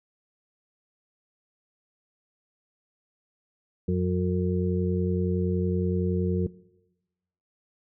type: harmonic tone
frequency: 90.7 Hz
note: F#2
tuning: 34 cents flat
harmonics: 1 / 2 / 4 / 5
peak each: -27 / -25 / -31 / -32 dBFS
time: 3.88-6.47 s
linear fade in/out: 5 ms
effects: noise-tail reverb RT60 1.0 s tail -20 dB re dry